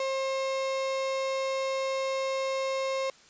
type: tone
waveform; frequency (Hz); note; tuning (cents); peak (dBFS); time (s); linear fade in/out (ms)
35% pulse; 534; C5; +35; -26; 0-3.1; 2
effects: white hiss -56 dBFS RMS until 3.29 s + resampled to 16000 Hz